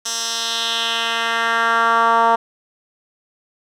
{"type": "tone with band-pass filter sweep", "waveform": "10% pulse", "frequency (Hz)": 229.7, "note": "A#3", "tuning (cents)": -25, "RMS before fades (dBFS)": -18, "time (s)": [0.05, 2.36], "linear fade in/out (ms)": 10, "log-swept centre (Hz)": [6200, 890], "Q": 2.1, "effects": []}